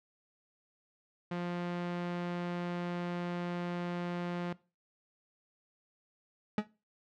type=tone; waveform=sawtooth; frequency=175.3 Hz; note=F3; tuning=7 cents sharp; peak=-30 dBFS; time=1.31-4.53 s; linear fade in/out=5 ms
type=tone with exponential decay; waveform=40% pulse; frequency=211.3 Hz; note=G#3; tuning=30 cents sharp; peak=-24 dBFS; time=6.58-6.67 s; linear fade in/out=2 ms; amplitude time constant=18 ms
effects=noise-tail reverb RT60 0.3 s tail -19 dB re dry + low-pass 3000 Hz 12 dB/octave